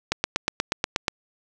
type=click train; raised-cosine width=0.2 ms; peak=-4 dBFS; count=9; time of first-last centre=0.12-1.082 s; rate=8.32 Hz; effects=none